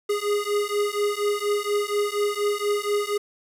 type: beating tone pair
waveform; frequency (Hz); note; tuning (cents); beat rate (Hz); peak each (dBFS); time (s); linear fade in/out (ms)
square; 410 / 414.2; G#4 / G#4; -22 / -5; 4.2; -26; 0.09-3.18; 10
effects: resampled to 32000 Hz + 8-bit